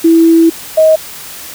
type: tone pair in turn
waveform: sine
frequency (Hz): 329.6 / 631.6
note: E4 / D#5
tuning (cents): 0 / +26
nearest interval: major seventh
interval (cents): 1126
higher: second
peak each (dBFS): -3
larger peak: neither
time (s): 0.04-0.5 / 0.77-0.96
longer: first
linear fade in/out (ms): 10
effects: white hiss -28 dBFS RMS until 1.54 s